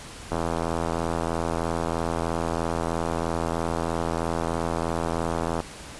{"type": "click train", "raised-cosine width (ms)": 1, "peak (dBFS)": -12, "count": 440, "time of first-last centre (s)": [0.32, 5.603], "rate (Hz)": 83.1, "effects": ["pink hiss -41 dBFS RMS until 5.99 s", "resampled to 24000 Hz"]}